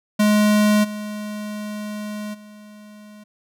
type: tone with level steps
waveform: square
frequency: 210 Hz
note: G#3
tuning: 19 cents sharp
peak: -14 / -28 / -41 dBFS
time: 0.19-3.24 s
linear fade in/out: 10 ms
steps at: 0.83 / 2.33 s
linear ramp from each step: 20 ms
effects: none

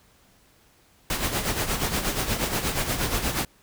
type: noise with tremolo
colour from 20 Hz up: pink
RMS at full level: -24 dBFS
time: 1.1-3.45 s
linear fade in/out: 2 ms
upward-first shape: sine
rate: 8.4 Hz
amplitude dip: 60%
effects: pink hiss -59 dBFS RMS until 3.62 s

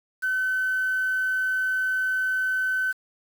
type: tone with quantisation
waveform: sine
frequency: 1520 Hz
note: F#6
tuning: 46 cents sharp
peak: -22 dBFS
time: 0.22-2.93 s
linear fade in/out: 20 ms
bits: 7
effects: none

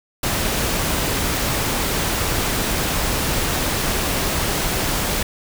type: noise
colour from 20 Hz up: pink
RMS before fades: -21 dBFS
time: 0.23-5.23 s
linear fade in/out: 5 ms
effects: none

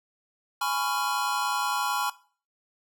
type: chord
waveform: square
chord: C# dominant seventh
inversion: second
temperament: just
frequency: 831.5 / 997.9 / 1108.7 / 1385.9 Hz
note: G#5 / B5 / C#6 / E#6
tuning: +2 / +18 / 0 / -14 cents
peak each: -32 dBFS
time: 0.61-2.1 s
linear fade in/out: 5 ms
effects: noise-tail reverb RT60 0.4 s tail -18 dB re dry

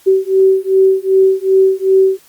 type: beating tone pair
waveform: sine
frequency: 381.2 / 383.8 Hz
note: G4 / G4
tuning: -48 / -37 cents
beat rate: 2.6 Hz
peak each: -11 dBFS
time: 0.06-2.19 s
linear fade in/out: 20 ms
effects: white hiss -47 dBFS RMS until 2.28 s + Opus 48 kbps

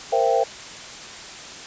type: chord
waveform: sine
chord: C dominant seventh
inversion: third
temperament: equal with one note detuned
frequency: 466.2 / 523.3 / 674.7 / 784 Hz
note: Bb4 / C5 / E5 / G5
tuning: 0 / 0 / +40 / 0 cents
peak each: -22 dBFS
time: 0.12-0.44 s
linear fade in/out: 10 ms
effects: white hiss -37 dBFS RMS until 1.66 s + resampled to 16000 Hz

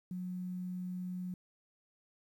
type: tone with quantisation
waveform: sine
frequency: 181.8 Hz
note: F#3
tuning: 30 cents flat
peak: -37 dBFS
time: 0.11-1.34 s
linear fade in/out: 2 ms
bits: 11
effects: none

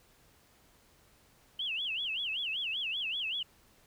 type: tone with vibrato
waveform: sine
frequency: 2960 Hz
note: F#7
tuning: in tune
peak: -32 dBFS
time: 1.59-3.43 s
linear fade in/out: 5 ms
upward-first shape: sine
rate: 5.2 Hz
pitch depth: 250 cents each way
effects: pink hiss -64 dBFS RMS until 3.86 s

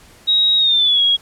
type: tone with pitch glide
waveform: sine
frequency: 3800 to 3308 Hz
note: A#7 to G#7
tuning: +33 to -8 cents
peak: -11 dBFS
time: 0.27-1.17 s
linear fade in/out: 20 ms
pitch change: -241 cents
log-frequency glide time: 0.57-1.02 s
effects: pink hiss -46 dBFS RMS until 1.21 s + low-pass 12000 Hz 12 dB/octave

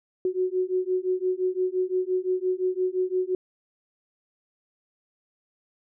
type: beating tone pair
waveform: sine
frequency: 366.2 / 372 Hz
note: F#4 / F#4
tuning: -18 / +9 cents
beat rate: 5.8 Hz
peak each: -26 dBFS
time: 0.25-3.35 s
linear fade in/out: 2 ms
effects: none

